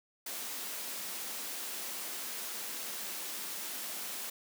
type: high-pass noise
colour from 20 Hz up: white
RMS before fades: -40 dBFS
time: 0.26-4.3 s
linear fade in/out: 5 ms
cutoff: 180 Hz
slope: 48 dB/octave
effects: none